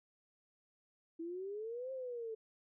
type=exponential two-way sweep; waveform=sine; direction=up then down; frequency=323.9 to 533 to 436.9 Hz; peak=-40 dBFS; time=1.19-2.35 s; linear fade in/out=10 ms; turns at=1.92 s; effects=none